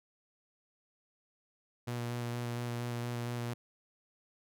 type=tone with vibrato; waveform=sawtooth; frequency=120 Hz; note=B2; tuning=49 cents flat; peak=-31 dBFS; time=1.87-3.54 s; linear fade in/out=10 ms; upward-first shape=square; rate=4.3 Hz; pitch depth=11 cents each way; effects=none